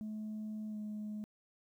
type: tone with pitch glide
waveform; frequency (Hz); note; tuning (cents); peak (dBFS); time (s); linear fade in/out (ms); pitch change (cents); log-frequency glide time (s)
sine; 214.9 to 211.6; A3 to G#3; -41 to +33; -37; 0.01-1.24; 0; -26; 0.69-0.77
effects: tanh soft clip ceiling -37 dBFS + 12-bit